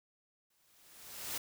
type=noise with exponential growth; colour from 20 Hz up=white; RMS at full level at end=-37 dBFS; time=0.5-1.38 s; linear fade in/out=5 ms; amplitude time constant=190 ms; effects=none